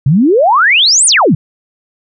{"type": "exponential two-way sweep", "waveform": "sine", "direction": "up then down", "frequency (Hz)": [125.3, 9580, 125.3], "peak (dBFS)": -5, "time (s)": [0.06, 1.35], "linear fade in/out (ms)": 5, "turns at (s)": 1.06, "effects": []}